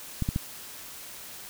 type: clicks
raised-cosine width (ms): 5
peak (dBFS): -14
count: 3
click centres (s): 0.223 / 0.289 / 0.361
effects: white hiss -43 dBFS RMS until 1.49 s